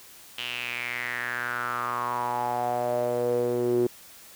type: tone with band-pass filter sweep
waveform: sawtooth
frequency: 121.6 Hz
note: B2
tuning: 26 cents flat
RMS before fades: -28 dBFS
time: 0.38-3.87 s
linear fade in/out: 5 ms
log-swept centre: 3000 to 350 Hz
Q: 6
effects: white hiss -49 dBFS RMS until 4.35 s